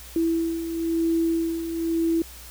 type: beating tone pair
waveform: sine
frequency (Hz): 329.6 / 330.6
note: E4 / E4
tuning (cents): 0 / +5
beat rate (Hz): 1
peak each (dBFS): -29 / -22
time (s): 0.16-2.22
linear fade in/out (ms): 2
effects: added 60 Hz sine -44 dBFS peak until 2.5 s + white hiss -44 dBFS RMS until 2.5 s